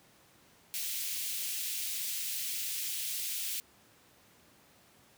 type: high-pass noise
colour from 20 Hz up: white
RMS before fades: -36 dBFS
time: 0.74-3.6 s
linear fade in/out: 0 ms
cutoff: 2300 Hz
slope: 24 dB/octave
effects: pink hiss -62 dBFS RMS until 5.17 s + high-pass 100 Hz 12 dB/octave